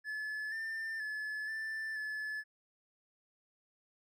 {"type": "tone with pitch steps", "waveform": "triangle", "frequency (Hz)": [1722, 1791, 1720, 1767, 1724], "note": ["A6", "A6", "A6", "A6", "A6"], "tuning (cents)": [-38, 30, -40, 7, -36], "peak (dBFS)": -35, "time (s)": [0.04, 2.44], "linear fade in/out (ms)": 50, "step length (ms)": 480, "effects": []}